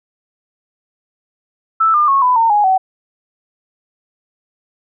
sine tone with pitch steps, 1318.5 / 1202.1 / 1096 / 999.2 / 911 / 830.6 / 757.3 Hz, E6 / D6 / C#6 / B5 / A#5 / G#5 / F#5, 0 / +40 / -20 / +20 / -40 / 0 / +40 cents, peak -9 dBFS, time 1.8-2.78 s, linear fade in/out 10 ms, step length 140 ms, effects none

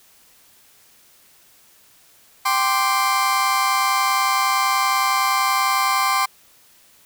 35% pulse chord, G suspended fourth, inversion none, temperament just, 784 / 1045.3 / 1176 Hz, G5 / C6 / D6, 0 / -2 / +2 cents, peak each -22 / -18 / -20 dBFS, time 2.45-6.26 s, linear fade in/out 10 ms, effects white hiss -53 dBFS RMS until 7.05 s

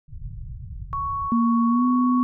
pink low-pass noise, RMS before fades -35 dBFS, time 0.08-1.29 s, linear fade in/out 20 ms, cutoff 150 Hz, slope 48 dB/octave
sine tone, 1113 Hz, C#6, 7 cents sharp, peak -24 dBFS, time 0.93-2.23 s, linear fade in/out 0 ms
sine tone with pitch glide, 233.2 to 249.9 Hz, A#3 to B3, +1 to +21 cents, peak -17 dBFS, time 1.32-2.23 s, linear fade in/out 0 ms, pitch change +120 cents, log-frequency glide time 1.68-1.85 s
effects none

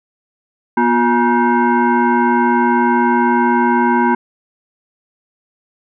sine tone with frequency modulation, 356 Hz, F4, 33 cents sharp, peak -10 dBFS, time 0.77-4.15 s, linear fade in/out 5 ms, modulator 598 Hz, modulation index 1.7, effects none

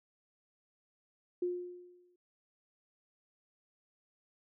sine tone with exponential decay, 356.2 Hz, F4, 34 cents sharp, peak -29 dBFS, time 1.42-2.16 s, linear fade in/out 5 ms, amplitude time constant 160 ms, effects none

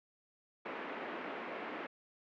pink band-pass noise, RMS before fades -43 dBFS, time 0.65-1.87 s, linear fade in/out 10 ms, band 260 to 2400 Hz, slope 24 dB/octave, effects none

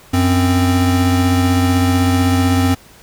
square tone pair together, 92.49 / 261.6 Hz, F#2 / C4, 0 / 0 cents, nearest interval octave + tritone, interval 1800 cents, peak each -15 dBFS, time 0.13-2.75 s, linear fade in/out 10 ms, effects pink hiss -44 dBFS RMS until 3.02 s

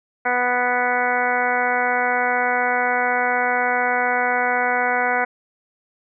harmonic tone, 246.9 Hz, B3, in tune, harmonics 1 / 2 / 3 / 4 / 5 / 6 / 7 / 8 / 9, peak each -33 / -26 / -22 / -27 / -31 / -23 / -31 / -26 / -29 dBFS, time 0.25-5.25 s, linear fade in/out 10 ms, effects none

